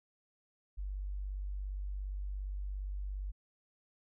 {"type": "tone", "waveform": "sine", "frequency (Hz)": 48.65, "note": "G1", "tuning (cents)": -12, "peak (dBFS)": -36, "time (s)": [0.77, 3.32], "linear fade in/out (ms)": 20, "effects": []}